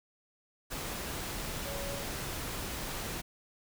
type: tone in noise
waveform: sine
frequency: 560 Hz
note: C#5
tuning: 18 cents sharp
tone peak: -41 dBFS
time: 1.65-2.04 s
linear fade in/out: 20 ms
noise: pink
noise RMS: -38 dBFS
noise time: 0.7-3.22 s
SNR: -6 dB
effects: none